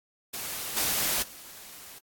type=noise with level steps; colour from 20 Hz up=white; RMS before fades=-35 / -27 / -46 dBFS; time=0.33-1.99 s; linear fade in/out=10 ms; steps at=0.76 / 1.22 s; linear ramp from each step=10 ms; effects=AAC 64 kbps